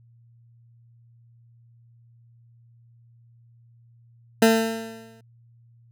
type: tone with exponential decay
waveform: 20% pulse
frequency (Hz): 225.1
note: A3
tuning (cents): +40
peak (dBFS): -7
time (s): 4.42-5.21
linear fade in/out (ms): 5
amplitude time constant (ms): 170
effects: added 117 Hz sine -52 dBFS peak until 5.91 s